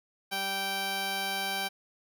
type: tone pair together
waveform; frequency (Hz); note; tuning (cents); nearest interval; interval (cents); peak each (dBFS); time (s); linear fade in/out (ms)
10% pulse; 195 / 780; G3 / G5; -9 / -9; 2 octaves; 2400; -31 / -23; 0.31-1.69; 20
effects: none